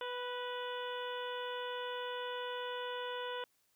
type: harmonic tone with a mistuned harmonic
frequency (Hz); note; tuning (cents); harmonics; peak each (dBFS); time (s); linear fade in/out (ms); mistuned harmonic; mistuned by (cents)
493.9; B4; 0; 1 / 2 / 3 / 4 / 5 / 6 / 7; -41 / -43 / -46 / -53 / -55 / -48 / -50; 0.01-3.44; 2; 4; -27
effects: white hiss -75 dBFS RMS until 3.75 s